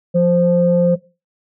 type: tone pair together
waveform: sine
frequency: 175.79 / 523.3 Hz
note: F3 / C5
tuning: +12 / 0 cents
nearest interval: octave + perfect fifth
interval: 1888 cents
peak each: -13 dBFS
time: 0.14-0.96 s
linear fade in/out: 20 ms
effects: noise-tail reverb RT60 0.3 s tail -19 dB re dry + tanh soft clip ceiling -3 dBFS